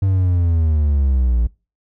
triangle linear sweep, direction down, 98 to 56.2 Hz, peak -11 dBFS, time 0.02-1.47 s, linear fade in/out 5 ms, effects noise-tail reverb RT60 0.3 s tail -24 dB re dry

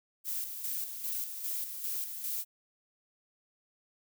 violet noise with tremolo, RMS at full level -35 dBFS, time 0.24-2.45 s, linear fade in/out 50 ms, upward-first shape square, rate 2.5 Hz, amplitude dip 50%, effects none

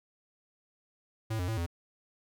square tone with pitch steps, 110.9 / 89.7 / 111.9 / 85 Hz, A2 / F2 / A2 / F2, +14 / +47 / +30 / -46 cents, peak -31 dBFS, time 1.3-1.664 s, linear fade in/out 10 ms, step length 91 ms, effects none

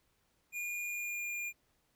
square tone with pitch glide, 2428 to 2411 Hz, D#7 to D7, -43 to +45 cents, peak -37 dBFS, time 0.52-1.53 s, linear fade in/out 50 ms, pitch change -12 cents, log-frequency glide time 0.84-1.28 s, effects pink hiss -75 dBFS RMS until 1.95 s

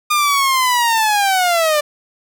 sawtooth linear sweep, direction down, 1218 to 585 Hz, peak -9 dBFS, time 0.1-1.81 s, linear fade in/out 10 ms, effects none

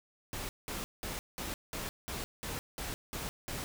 pink noise bursts, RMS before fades -39 dBFS, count 10, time 0.33-3.64 s, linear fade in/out 0 ms, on 160 ms, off 190 ms, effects none

